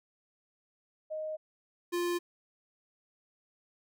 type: tone pair in turn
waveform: sine / square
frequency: 622.3 / 349.3 Hz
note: D#5 / F4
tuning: 0 / 0 cents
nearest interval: minor seventh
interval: 1000 cents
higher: first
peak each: -34 / -30 dBFS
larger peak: second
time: 1.1-1.37 / 1.92-2.19 s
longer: neither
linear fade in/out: 20 ms
effects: none